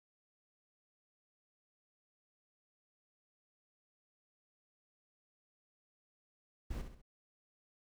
brown noise with echo, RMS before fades -39 dBFS, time 6.7-6.82 s, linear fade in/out 10 ms, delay 66 ms, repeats 3, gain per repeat -7 dB, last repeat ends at 7.018 s, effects none

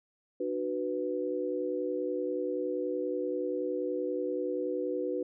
sine chord, B minor, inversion first, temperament equal with one note detuned, 299.5 / 370 / 493.9 Hz, D4 / F#4 / B4, +34 / 0 / 0 cents, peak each -36 / -34 / -33 dBFS, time 0.4-5.23 s, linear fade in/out 5 ms, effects none

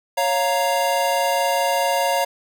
square chord, Bb minor, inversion first, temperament equal, 554.4 / 698.5 / 932.3 Hz, Db5 / F5 / Bb5, 0 / 0 / 0 cents, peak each -23 dBFS, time 0.17-2.25 s, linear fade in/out 10 ms, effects none

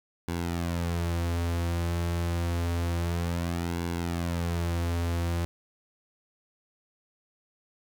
sawtooth tone with flanger, 85.5 Hz, F2, 36 cents flat, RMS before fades -29 dBFS, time 0.28-5.45 s, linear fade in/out 0 ms, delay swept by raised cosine 1.6 to 7.6 ms, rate 0.28 Hz, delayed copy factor -0.6, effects none

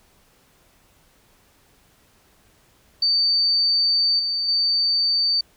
sine tone with level steps, 4587 Hz, D8, 42 cents flat, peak -16 / -21 / -17 dBFS, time 3.02-5.41 s, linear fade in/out 5 ms, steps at 4.19 / 4.48 s, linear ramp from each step 5 ms, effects pink hiss -58 dBFS RMS until 5.56 s

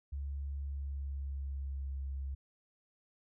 sine tone with pitch glide, 70 to 67.97 Hz, C#2 to C#2, +18 to -33 cents, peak -36 dBFS, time 0.12-2.35 s, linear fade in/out 10 ms, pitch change -51 cents, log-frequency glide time 0.6-1.97 s, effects none

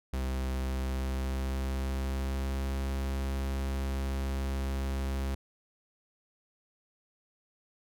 45% pulse tone with pitch glide, 65.41 to 67.17 Hz, C2 to C2, 0 to +46 cents, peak -30 dBFS, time 0.13-5.35 s, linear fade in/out 5 ms, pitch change +46 cents, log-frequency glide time 0.57-2.72 s, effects none

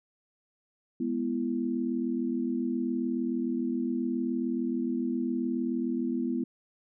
sine chord, E major, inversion first, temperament equal with one note detuned, 207.7 / 246.9 / 334 Hz, G#3 / B3 / E4, 0 / 0 / +23 cents, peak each -35 / -29 / -33 dBFS, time 1-6.44 s, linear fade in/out 5 ms, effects none

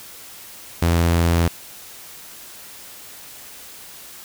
sawtooth tone, 84.6 Hz, E2, 45 cents sharp, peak -11 dBFS, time 0.82-1.48 s, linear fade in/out 5 ms, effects white hiss -40 dBFS RMS until 4.24 s

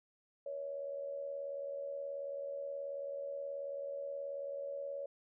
sine tone with amplitude modulation, 560 Hz, C#5, 18 cents sharp, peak -36 dBFS, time 0.46-5.06 s, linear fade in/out 5 ms, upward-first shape sine, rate 78.6 Hz, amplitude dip 60%, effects none

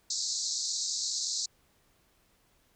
pink band-pass noise, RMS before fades -33 dBFS, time 0.1-1.46 s, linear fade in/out 5 ms, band 4000 to 7600 Hz, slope 96 dB/octave, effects pink hiss -68 dBFS RMS until 2.75 s

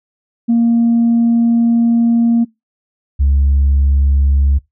sine tone pair in turn, 233.1 / 69.5 Hz, A#3 / C#2, 0 / +5 cents, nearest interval octave + major sixth, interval 2095 cents, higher first, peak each -7 dBFS, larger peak neither, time 0.48-2.45 / 3.19-4.59 s, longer first, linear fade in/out 20 ms, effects noise-tail reverb RT60 0.2 s tail -24 dB re dry + tanh soft clip ceiling -6 dBFS

